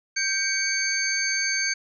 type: tone cluster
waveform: sine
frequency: 1576 / 2254 / 4535 / 6340 Hz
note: G6 / C#7 / C#8 / G8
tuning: +9 / +28 / +39 / +19 cents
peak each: -28 dBFS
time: 0.16-1.74 s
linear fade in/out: 10 ms
effects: none